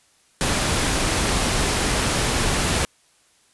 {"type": "noise", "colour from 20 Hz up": "pink", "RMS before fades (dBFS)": -21, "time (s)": [0.41, 2.85], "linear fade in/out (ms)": 0, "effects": ["white hiss -59 dBFS RMS until 3.53 s", "resampled to 24000 Hz"]}